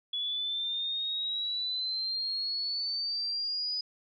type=exponential sweep; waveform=sine; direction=up; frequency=3396 to 4978 Hz; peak=-30 dBFS; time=0.13-3.81 s; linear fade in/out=5 ms; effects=none